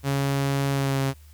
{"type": "tone with pitch glide", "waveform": "sawtooth", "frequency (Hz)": [138.59, 135.66], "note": ["C#3", "C#3"], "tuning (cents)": [0, -37], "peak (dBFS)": -18, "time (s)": [0.03, 1.14], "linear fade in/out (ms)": 50, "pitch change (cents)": -37, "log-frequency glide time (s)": [0.7, 1.02], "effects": ["added 75 Hz sine -46 dBFS peak until 1.33 s", "white hiss -58 dBFS RMS until 1.33 s"]}